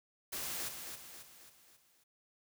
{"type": "noise with echo", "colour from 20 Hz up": "white", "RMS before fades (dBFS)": -40, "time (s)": [0.32, 0.69], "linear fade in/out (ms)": 10, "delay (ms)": 270, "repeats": 5, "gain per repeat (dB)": -6, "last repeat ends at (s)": 2.04, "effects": []}